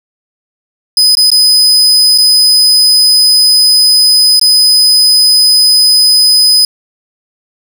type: tone with dropouts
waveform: 40% pulse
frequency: 5010 Hz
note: D#8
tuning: 11 cents sharp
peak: -3 dBFS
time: 0.97-6.65 s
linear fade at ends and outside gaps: 2 ms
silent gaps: 1.152-1.17 / 1.303-1.316 / 2.178-2.183 / 4.396-4.413 s
effects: none